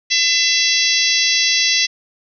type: harmonic tone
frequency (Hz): 672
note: E5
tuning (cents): +33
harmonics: 3 / 4 / 5 / 6 / 7 / 8 / 9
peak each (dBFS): -21 / -21 / -21 / -21 / -21 / -21 / -21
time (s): 0.1-1.87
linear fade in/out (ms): 20
effects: none